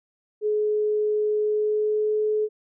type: tone with pitch glide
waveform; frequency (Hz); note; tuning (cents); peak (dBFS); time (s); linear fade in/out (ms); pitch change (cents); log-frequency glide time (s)
sine; 423.5 to 427.4; G#4 to G#4; +34 to +50; -20; 0.41-2.49; 50; +16; 1.42-2.22
effects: none